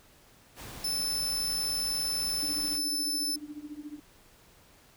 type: noise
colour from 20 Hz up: pink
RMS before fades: -44 dBFS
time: 0.55-2.8 s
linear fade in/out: 50 ms
type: tone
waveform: sawtooth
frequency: 5274 Hz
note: E8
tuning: in tune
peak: -26 dBFS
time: 0.84-3.36 s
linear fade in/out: 5 ms
type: tone with tremolo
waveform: sine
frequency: 297.1 Hz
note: D4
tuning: 20 cents sharp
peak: -35 dBFS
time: 2.42-4 s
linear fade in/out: 10 ms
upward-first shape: triangle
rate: 14 Hz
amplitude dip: 95%
effects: pink hiss -59 dBFS RMS until 4.96 s